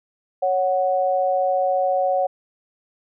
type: tone pair together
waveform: sine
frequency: 554.4 / 740 Hz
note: C#5 / F#5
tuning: 0 / 0 cents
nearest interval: perfect fourth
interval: 500 cents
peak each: -20 dBFS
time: 0.42-2.27 s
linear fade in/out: 10 ms
effects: none